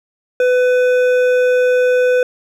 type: tone with hard clipping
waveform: triangle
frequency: 500 Hz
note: B4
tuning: 21 cents sharp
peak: -12 dBFS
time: 0.4-2.23 s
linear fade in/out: 2 ms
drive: 13 dB
effects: none